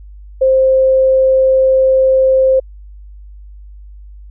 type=tone; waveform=sine; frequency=526 Hz; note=C5; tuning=9 cents sharp; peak=-7 dBFS; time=0.41-2.6 s; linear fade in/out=10 ms; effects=added 50 Hz sine -32 dBFS peak until 4.3 s